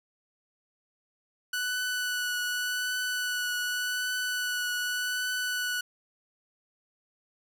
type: tone with vibrato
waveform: sawtooth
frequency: 1483 Hz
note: F#6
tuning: 4 cents sharp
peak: -25 dBFS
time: 1.53-5.81 s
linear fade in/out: 5 ms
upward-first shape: triangle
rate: 0.86 Hz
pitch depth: 17 cents each way
effects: none